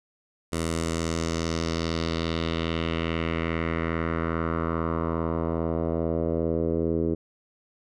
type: tone with low-pass filter sweep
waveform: 10% pulse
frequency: 82.41 Hz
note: E2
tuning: in tune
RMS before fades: -27 dBFS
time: 0.52-7.15 s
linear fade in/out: 10 ms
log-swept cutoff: 9500 to 390 Hz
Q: 2.2
effects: none